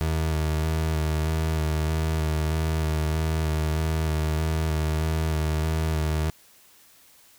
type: tone with vibrato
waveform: 30% pulse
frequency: 78.6 Hz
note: D#2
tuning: 18 cents sharp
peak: -20 dBFS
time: 0.01-6.3 s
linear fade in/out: 0 ms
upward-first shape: square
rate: 1.6 Hz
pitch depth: 21 cents each way
effects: white hiss -55 dBFS RMS until 7.38 s